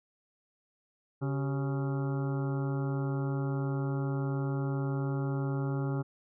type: harmonic tone with a mistuned harmonic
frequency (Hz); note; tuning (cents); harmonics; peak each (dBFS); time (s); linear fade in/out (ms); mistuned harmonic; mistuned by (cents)
138.59; C#3; 0; 1 / 2 / 3 / 4 / 5 / 6 / 7 / 8 / 9 / 10; -30 / -37 / -39 / -45 / -53 / -46 / -56 / -51 / -50 / -49; 1.21-6.03; 20; 3; -98
effects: none